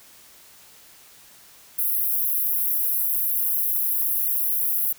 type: high-pass noise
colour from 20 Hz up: pink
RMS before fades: -23 dBFS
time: 1.78-4.93 s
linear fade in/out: 10 ms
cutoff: 11000 Hz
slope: 96 dB/octave
effects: white hiss -50 dBFS RMS until 4.98 s